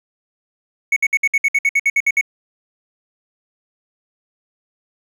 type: tone bursts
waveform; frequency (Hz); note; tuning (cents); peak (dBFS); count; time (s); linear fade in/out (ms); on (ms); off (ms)
triangle; 2217; C#7; 0; -10; 13; 0.92-2.212; 5; 44; 60
effects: none